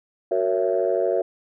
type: chord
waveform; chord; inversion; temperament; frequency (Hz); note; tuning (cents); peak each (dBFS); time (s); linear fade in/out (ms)
sine; F# dominant seventh; none; just; 370 / 462.5 / 555 / 666; F#4 / A#4 / C#5 / E5; 0 / -14 / +2 / +18; -24; 0.31-1.22; 5
effects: tanh soft clip ceiling -10 dBFS